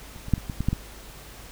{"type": "clicks", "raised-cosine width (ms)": 5, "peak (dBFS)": [-30, -23, -6, -22, -18, -14, -9, -13], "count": 8, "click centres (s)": [0.162, 0.284, 0.337, 0.38, 0.498, 0.606, 0.686, 0.73], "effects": ["added 50 Hz sine -45 dBFS peak until 1.51 s", "pink hiss -45 dBFS RMS until 1.51 s"]}